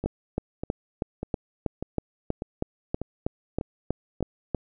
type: two click trains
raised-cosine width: 2 ms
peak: -17 / -12 dBFS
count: 8 / 15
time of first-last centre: 0.04-4.207 / 0.06-4.547 s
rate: 1.68 / 3.12 Hz
effects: none